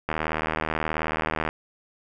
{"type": "click train", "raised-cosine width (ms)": 0.5, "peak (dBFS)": -10, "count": 111, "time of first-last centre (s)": [0.09, 1.489], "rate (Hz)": 78.6, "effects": []}